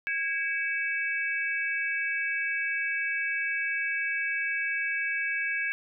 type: tone cluster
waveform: sine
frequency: 1642 / 2265 / 2619 Hz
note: G#6 / C#7 / E7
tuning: -20 / +37 / -12 cents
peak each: -30 / -31 / -34 dBFS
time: 0.07-5.72 s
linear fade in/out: 0 ms
effects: none